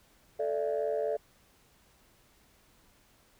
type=chord; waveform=sine; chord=A suspended fourth; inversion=none; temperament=equal with one note detuned; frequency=440 / 587.3 / 671.2 Hz; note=A4 / D5 / E5; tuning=0 / 0 / +31 cents; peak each=-31 / -31 / -34 dBFS; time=0.39-1.17 s; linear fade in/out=10 ms; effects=tanh soft clip ceiling -22 dBFS + pink hiss -64 dBFS RMS until 3.39 s